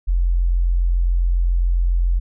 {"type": "tone", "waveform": "sine", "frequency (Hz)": 43.65, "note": "F1", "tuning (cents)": 0, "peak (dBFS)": -14, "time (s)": [0.07, 2.2], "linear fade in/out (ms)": 20, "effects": []}